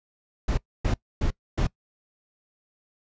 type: noise bursts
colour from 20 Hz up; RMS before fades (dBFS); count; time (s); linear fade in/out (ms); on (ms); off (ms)
brown; -23; 4; 0.48-1.67; 5; 95; 270
effects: noise-tail reverb RT60 0.1 s tail -22 dB re dry + resampled to 16000 Hz